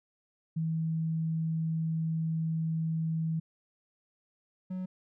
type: tone pair in turn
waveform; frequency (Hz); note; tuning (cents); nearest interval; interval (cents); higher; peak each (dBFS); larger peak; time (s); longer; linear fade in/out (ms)
sine / triangle; 161.4 / 184.66; E3 / F#3; -36 / -3; major second; 233; second; -28 / -31; first; 0.56-3.4 / 4.7-4.86; first; 10
effects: none